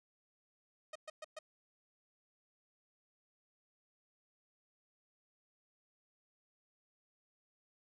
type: tone bursts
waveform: sawtooth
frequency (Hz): 622.3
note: D#5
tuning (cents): 0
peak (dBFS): -40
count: 4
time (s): 0.93-1.39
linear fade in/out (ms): 5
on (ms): 25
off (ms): 120
effects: resampled to 22050 Hz